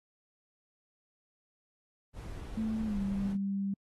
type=noise; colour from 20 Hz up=brown; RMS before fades=-42 dBFS; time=2.13-3.37 s; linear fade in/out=50 ms
type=tone with pitch glide; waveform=sine; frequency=220 to 197.13 Hz; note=A3 to G3; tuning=0 to +10 cents; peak=-30 dBFS; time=2.57-3.74 s; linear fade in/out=5 ms; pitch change=-190 cents; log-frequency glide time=2.85-2.99 s
effects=AAC 32 kbps